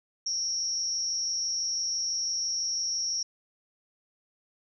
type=tone with amplitude modulation; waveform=sine; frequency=5600 Hz; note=F8; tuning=4 cents sharp; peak=-23 dBFS; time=0.26-3.23 s; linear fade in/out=5 ms; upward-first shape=sine; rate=226 Hz; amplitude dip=100%; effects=none